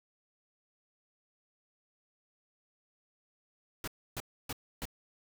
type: noise bursts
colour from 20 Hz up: pink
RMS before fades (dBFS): -38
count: 4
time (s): 3.84-4.854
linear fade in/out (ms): 2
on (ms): 36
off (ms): 290
effects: none